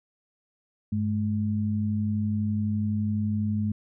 sine tone pair together, 100.5 / 212.5 Hz, G2 / G#3, +44 / +40 cents, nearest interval octave + minor second, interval 1296 cents, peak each -27 / -26 dBFS, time 0.92-3.72 s, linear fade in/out 5 ms, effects none

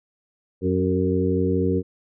harmonic tone with a mistuned harmonic, 92 Hz, F#2, 9 cents flat, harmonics 1 / 2 / 3 / 4 / 5, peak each -25 / -25 / -25 / -25 / -25 dBFS, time 0.61-1.83 s, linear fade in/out 50 ms, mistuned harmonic 4, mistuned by +35 cents, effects none

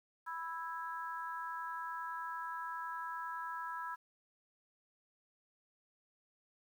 harmonic tone, 329.6 Hz, E4, in tune, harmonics 3 / 4 / 5, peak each -42 / -44 / -46 dBFS, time 0.26-3.96 s, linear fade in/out 20 ms, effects 11-bit

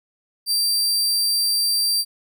sawtooth tone, 4699 Hz, D8, in tune, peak -15 dBFS, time 0.46-2.05 s, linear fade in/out 50 ms, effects none

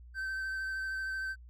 triangle tone with vibrato, 1547 Hz, G6, 23 cents flat, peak -32 dBFS, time 0.14-1.36 s, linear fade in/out 50 ms, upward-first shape sine, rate 13 Hz, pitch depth 13 cents each way, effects added 60 Hz sine -49 dBFS peak until 1.49 s

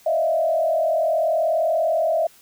sine tone with frequency modulation, 649 Hz, E5, 27 cents flat, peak -17 dBFS, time 0.06-2.27 s, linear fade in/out 5 ms, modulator 40.5 Hz, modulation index 1.1, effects white hiss -52 dBFS RMS until 2.41 s

